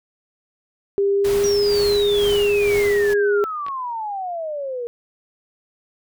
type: tone with pitch glide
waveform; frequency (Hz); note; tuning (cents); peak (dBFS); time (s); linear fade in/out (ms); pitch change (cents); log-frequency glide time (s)
sine; 398.6 to 408.6; G4 to G#4; +29 to -28; -15; 0.98-3.44; 0; +43; 1.14-1.69
type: noise with tremolo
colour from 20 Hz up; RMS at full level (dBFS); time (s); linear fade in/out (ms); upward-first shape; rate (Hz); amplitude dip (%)
pink; -29; 1.24-3.14; 10; sine; 2.1; 50
type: exponential sweep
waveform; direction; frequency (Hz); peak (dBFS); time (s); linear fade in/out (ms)
sine; down; 5830 to 466.7; -24; 1.44-4.87; 0
type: clicks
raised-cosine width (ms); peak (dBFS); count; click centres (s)
0.3; -21; 2; 3.665 / 3.684
effects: none